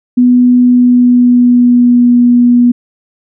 sine tone with pitch glide, 247.1 to 242.6 Hz, B3 to B3, +1 to -31 cents, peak -3 dBFS, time 0.17-2.72 s, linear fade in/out 10 ms, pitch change -32 cents, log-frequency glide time 0.62-2.13 s, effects none

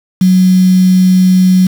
sine tone with quantisation, 185 Hz, F#3, in tune, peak -4 dBFS, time 0.21-1.67 s, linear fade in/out 5 ms, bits 4, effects none

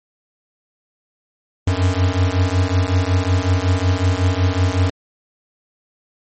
square beating tone pair, 89.3 / 94.7 Hz, F2 / F#2, +39 / +41 cents, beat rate 5.4 Hz, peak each -18 dBFS, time 1.67-4.9 s, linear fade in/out 5 ms, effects MP3 32 kbps

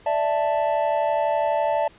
triangle chord, D suspended second, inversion none, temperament equal, 587.3 / 659.3 / 880 Hz, D5 / E5 / A5, 0 / 0 / 0 cents, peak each -22 dBFS, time 0.06-1.88 s, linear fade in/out 5 ms, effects pink hiss -52 dBFS RMS until 1.98 s + resampled to 8000 Hz

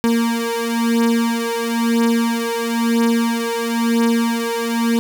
35% pulse beating tone pair, 231.3 / 232.3 Hz, A#3 / A#3, -13 / -6 cents, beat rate 1 Hz, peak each -17 dBFS, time 0.04-4.99 s, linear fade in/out 0 ms, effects none

